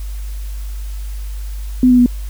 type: tone with pitch steps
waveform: sine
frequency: 252.5 / 248.4 / 244.5 Hz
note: B3 / B3 / B3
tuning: +39 / +10 / -17 cents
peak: -6 dBFS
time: 1.83-2.061 s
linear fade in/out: 2 ms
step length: 77 ms
effects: added 50 Hz sine -22 dBFS peak until 2.29 s + white hiss -42 dBFS RMS until 2.29 s